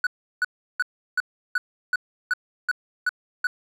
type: tone bursts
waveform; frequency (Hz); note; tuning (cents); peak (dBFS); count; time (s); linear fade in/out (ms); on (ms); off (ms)
triangle; 1480; F#6; 0; -17; 10; 0.04-3.47; 2; 28; 350
effects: none